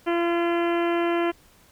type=harmonic tone; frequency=341.9 Hz; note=F4; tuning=37 cents flat; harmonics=1 / 2 / 3 / 4 / 5 / 6 / 7 / 8 / 9; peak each=-22 / -28 / -32 / -34 / -36 / -38 / -39 / -40 / -41 dBFS; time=0.06-1.32 s; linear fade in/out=20 ms; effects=pink hiss -56 dBFS RMS until 1.71 s